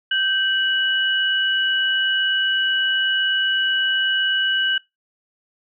sine tone pair together, 1558 / 2941 Hz, G6 / F#7, -11 / -11 cents, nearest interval major seventh, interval 1100 cents, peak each -20 dBFS, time 0.11-4.78 s, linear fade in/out 5 ms, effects noise-tail reverb RT60 0.2 s tail -23 dB re dry

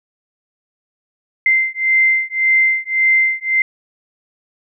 sine beating tone pair, 2081 / 2082.8 Hz, C7 / C7, -10 / -8 cents, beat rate 1.8 Hz, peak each -15 dBFS, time 1.46-3.62 s, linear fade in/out 2 ms, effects none

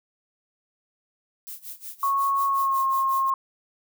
violet noise with tremolo, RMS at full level -36 dBFS, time 1.47-3.3 s, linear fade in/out 0 ms, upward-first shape sine, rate 5.5 Hz, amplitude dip 90%
sine tone with pitch glide, 1102 to 1073.7 Hz, C#6 to C6, -11 to +44 cents, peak -20 dBFS, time 2.03-3.34 s, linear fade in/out 2 ms, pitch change -45 cents, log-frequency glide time 2.47-2.81 s
effects none

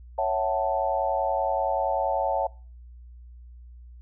sine chord, F# minor seventh, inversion second, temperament equal with one note detuned, 554.4 / 659.3 / 749.9 / 880 Hz, C#5 / E5 / F#5 / A5, 0 / 0 / +23 / 0 cents, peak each -28 dBFS, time 0.18-2.47 s, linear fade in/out 5 ms, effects noise-tail reverb RT60 0.4 s tail -25 dB re dry + added 60 Hz sine -43 dBFS peak until 4.01 s

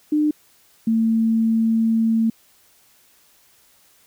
sine tone pair in turn, 301.4 / 225.1 Hz, D4 / A3, +45 / +40 cents, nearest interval perfect fourth, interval 505 cents, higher first, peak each -15 dBFS, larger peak neither, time 0.12-0.31 / 0.87-2.3 s, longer second, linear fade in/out 5 ms, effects white hiss -56 dBFS RMS until 4.06 s

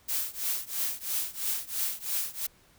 blue noise with tremolo, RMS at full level -28 dBFS, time 0.08-2.47 s, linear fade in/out 10 ms, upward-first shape triangle, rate 3 Hz, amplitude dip 95%, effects pink hiss -61 dBFS RMS until 2.78 s

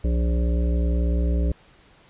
harmonic tone with a mistuned harmonic, 58.27 Hz, A#1, in tune, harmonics 1 / 3 / 5 / 7 / 9 / 10, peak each -19 / -29 / -33 / -36 / -38 / -39 dBFS, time 0.04-1.52 s, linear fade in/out 5 ms, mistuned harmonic 1, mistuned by +150 cents, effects pink hiss -54 dBFS RMS until 2.09 s + resampled to 8000 Hz

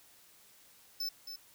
square tone with echo, 5274 Hz, E8, in tune, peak -34 dBFS, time 1-1.09 s, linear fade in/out 5 ms, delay 270 ms, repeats 1, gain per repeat -8 dB, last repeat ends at 1.36 s, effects white hiss -61 dBFS RMS until 1.54 s

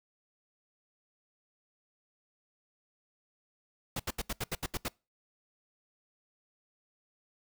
pink noise bursts, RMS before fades -34 dBFS, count 9, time 3.96-4.884 s, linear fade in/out 5 ms, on 36 ms, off 75 ms, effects noise-tail reverb RT60 0.3 s tail -26 dB re dry

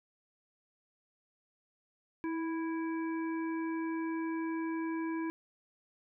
harmonic tone with a mistuned harmonic, 329.6 Hz, E4, in tune, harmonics 1 / 3 / 5 / 7, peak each -33 / -43 / -47 / -50 dBFS, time 2.24-5.3 s, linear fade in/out 0 ms, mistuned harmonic 1, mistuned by -24 cents, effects none

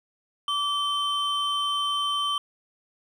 triangle tone pair together, 1158 / 3094 Hz, D6 / G7, -25 / -23 cents, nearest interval octave + perfect fourth, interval 1702 cents, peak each -25 dBFS, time 0.48-2.38 s, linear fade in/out 2 ms, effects none

